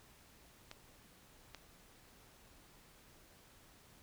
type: clicks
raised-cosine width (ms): 0.2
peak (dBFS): -30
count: 2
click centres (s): 0.714 / 1.547
effects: pink hiss -63 dBFS RMS until 4.02 s